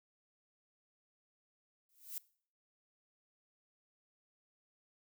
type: noise with exponential growth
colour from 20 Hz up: violet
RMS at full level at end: -39 dBFS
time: 1.89-2.18 s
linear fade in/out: 2 ms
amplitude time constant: 62 ms
effects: noise-tail reverb RT60 0.5 s tail -21 dB re dry